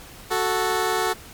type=tone pair together; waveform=15% pulse; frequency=370 / 440 Hz; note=F#4 / A4; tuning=0 / 0 cents; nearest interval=minor third; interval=300 cents; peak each=-17 dBFS; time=0.3-1.14 s; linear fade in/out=20 ms; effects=pink hiss -43 dBFS RMS until 1.33 s + MP3 96 kbps